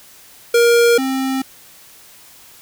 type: tone pair in turn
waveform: square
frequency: 471.1 / 265 Hz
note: A#4 / C4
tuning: +18 / +22 cents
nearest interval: minor seventh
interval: 996 cents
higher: first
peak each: -10 / -18 dBFS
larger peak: first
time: 0.54-0.98 / 0.98-1.42 s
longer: neither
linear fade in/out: 5 ms
effects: white hiss -44 dBFS RMS until 2.61 s